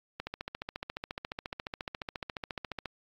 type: click train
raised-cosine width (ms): 0.3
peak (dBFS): -20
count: 39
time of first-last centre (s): 0.2-2.857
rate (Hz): 14.3
effects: AAC 48 kbps